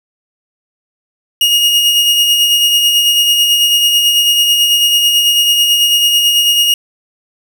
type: tone with tremolo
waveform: 40% pulse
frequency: 2864 Hz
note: F7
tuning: 43 cents sharp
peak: -6 dBFS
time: 1.41-6.74 s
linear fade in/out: 2 ms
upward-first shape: sine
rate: 9.1 Hz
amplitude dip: 35%
effects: none